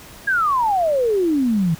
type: exponential sweep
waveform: sine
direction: down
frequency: 1661.2 to 155.56 Hz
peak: -15 dBFS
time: 0.27-1.75 s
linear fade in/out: 10 ms
effects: pink hiss -41 dBFS RMS until 1.79 s